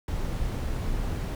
brown noise, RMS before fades -29 dBFS, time 0.08-1.35 s, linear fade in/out 2 ms, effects none

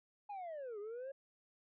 sine linear two-way sweep, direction down then up, 840 to 400 to 555 Hz, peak -40 dBFS, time 0.29-1.12 s, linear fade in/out 10 ms, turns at 0.79 s, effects tanh soft clip ceiling -42 dBFS

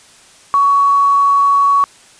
sine tone with quantisation, 1122 Hz, C#6, 21 cents sharp, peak -8 dBFS, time 0.54-1.84 s, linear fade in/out 0 ms, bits 6, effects white hiss -44 dBFS RMS until 2.19 s + resampled to 22050 Hz

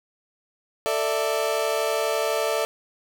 35% pulse chord, A suspended fourth, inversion none, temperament equal with one note detuned, 445.6 / 587.3 / 659.3 Hz, A4 / D5 / E5, +22 / 0 / 0 cents, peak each -25 dBFS, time 0.86-2.65 s, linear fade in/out 0 ms, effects none

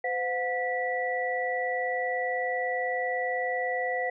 sine tone cluster, 510 / 720 / 1958 Hz, C5 / F#5 / B6, -44 / -47 / -15 cents, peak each -31 dBFS, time 0.04-4.1 s, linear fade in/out 5 ms, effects none

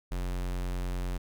square tone, 45 Hz, F#1, 47 cents flat, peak -31 dBFS, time 0.11-1.18 s, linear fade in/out 10 ms, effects none

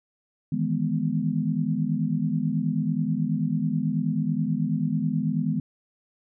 sine chord, E major seventh, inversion third, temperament equal, 155.56 / 164.81 / 207.7 / 246.9 Hz, D#3 / E3 / G#3 / B3, 0 / 0 / 0 / 0 cents, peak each -28 dBFS, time 0.52-5.6 s, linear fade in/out 5 ms, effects none

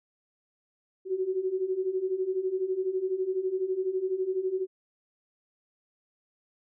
sine beating tone pair, 367.1 / 379.1 Hz, F#4 / F#4, -14 / +42 cents, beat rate 12 Hz, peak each -32 / -28 dBFS, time 1.05-4.67 s, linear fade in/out 50 ms, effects none

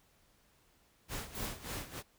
pink noise with tremolo, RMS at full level -39 dBFS, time 1.08-2.03 s, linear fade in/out 50 ms, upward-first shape sine, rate 3.4 Hz, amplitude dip 80%
violet noise, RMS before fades -45 dBFS, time 1.35-1.46 s, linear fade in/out 2 ms
effects pink hiss -69 dBFS RMS until 2.18 s

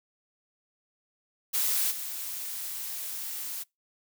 blue noise with level steps, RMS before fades -27 / -36 dBFS, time 1.53-3.64 s, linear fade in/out 20 ms, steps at 1.9 s, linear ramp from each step 20 ms, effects noise-tail reverb RT60 0.2 s tail -25 dB re dry

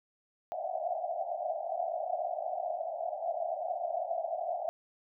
pink band-pass noise, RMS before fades -35 dBFS, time 0.52-4.69 s, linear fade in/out 0 ms, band 630 to 740 Hz, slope 96 dB/octave, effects none

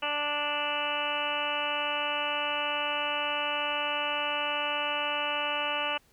harmonic tone, 293.7 Hz, D4, in tune, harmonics 1 / 2 / 3 / 4 / 5 / 6 / 7 / 8 / 9 / 10, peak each -46 / -36 / -35 / -36 / -38 / -44 / -44 / -40 / -34 / -34 dBFS, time 0.02-5.98 s, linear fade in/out 10 ms, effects pink hiss -64 dBFS RMS until 6.12 s

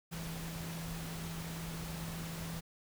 sine tone in noise, 164.81 Hz, E3, in tune, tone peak -41 dBFS, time 0.11-2.61 s, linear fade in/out 20 ms, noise pink, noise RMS -45 dBFS, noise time 0.11-2.61 s, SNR +1 dB, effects none

